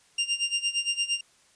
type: tone with tremolo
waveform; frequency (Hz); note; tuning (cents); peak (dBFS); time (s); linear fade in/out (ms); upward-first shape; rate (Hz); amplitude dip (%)
sawtooth; 2794; F7; 0; -19; 0.18-1.21; 5; sine; 8.7; 85
effects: white hiss -61 dBFS RMS until 1.55 s + resampled to 22050 Hz